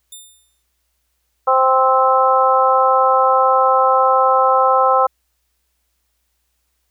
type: tone with exponential decay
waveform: 10% pulse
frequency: 3600 Hz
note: A7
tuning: 39 cents sharp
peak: -24 dBFS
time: 0.12-0.63 s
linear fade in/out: 5 ms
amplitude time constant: 110 ms
type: harmonic tone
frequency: 261.6 Hz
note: C4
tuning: in tune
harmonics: 2 / 3 / 4 / 5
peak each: -16 / -16 / -16 / -16 dBFS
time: 1.47-5.07 s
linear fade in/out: 10 ms
effects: added 60 Hz sine -69 dBFS peak until 6.9 s + white hiss -69 dBFS RMS until 6.9 s